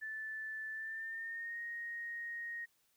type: tone with pitch glide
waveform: sine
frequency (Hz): 1754 to 1869.1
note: A6 to A#6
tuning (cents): -6 to +4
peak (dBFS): -40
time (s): 0.01-2.66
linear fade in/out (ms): 20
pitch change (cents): +110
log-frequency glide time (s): 0.71-1.6
effects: white hiss -75 dBFS RMS until 2.96 s